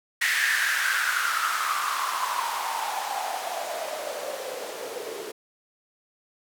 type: noise with band-pass filter sweep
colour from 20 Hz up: blue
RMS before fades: -28 dBFS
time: 0.21-5.32 s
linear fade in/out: 10 ms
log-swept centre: 1900 to 410 Hz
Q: 6.2
effects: none